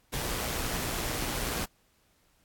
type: noise with amplitude modulation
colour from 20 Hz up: pink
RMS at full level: -31 dBFS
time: 0.12-1.66 s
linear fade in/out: 20 ms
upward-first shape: sine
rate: 118 Hz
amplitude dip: 35%
effects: pink hiss -68 dBFS RMS until 2.44 s + AAC 64 kbps